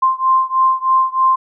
sine beating tone pair, 1046.5 / 1049.7 Hz, C6 / C6, 0 / +5 cents, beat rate 3.2 Hz, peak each -14 / -15 dBFS, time 0.02-1.36 s, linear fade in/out 10 ms, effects none

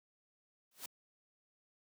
white noise with exponential growth, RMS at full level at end -40 dBFS, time 0.71-0.86 s, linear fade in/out 5 ms, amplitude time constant 32 ms, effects high-pass 150 Hz 12 dB/octave

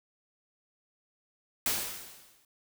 white noise with exponential decay, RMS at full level -27 dBFS, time 1.66-2.45 s, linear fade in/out 2 ms, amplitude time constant 170 ms, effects none

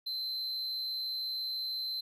triangle tone with amplitude modulation, 4083 Hz, C8, 43 cents flat, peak -31 dBFS, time 0.06-2.01 s, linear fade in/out 10 ms, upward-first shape sine, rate 289 Hz, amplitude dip 30%, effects none

